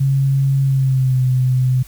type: tone with pitch glide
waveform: sine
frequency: 136.4 to 128 Hz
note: C#3 to C3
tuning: -28 to -38 cents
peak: -12 dBFS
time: 0-1.83 s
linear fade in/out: 10 ms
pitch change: -110 cents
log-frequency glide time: 0.62-1.21 s
effects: added 50 Hz sine -40 dBFS peak until 1.87 s + white hiss -45 dBFS RMS until 1.87 s